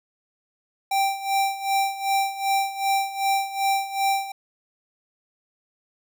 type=tone with tremolo; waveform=square; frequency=784 Hz; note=G5; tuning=in tune; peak=-19 dBFS; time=0.91-4.32 s; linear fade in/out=5 ms; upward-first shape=sine; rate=2.6 Hz; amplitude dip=80%; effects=none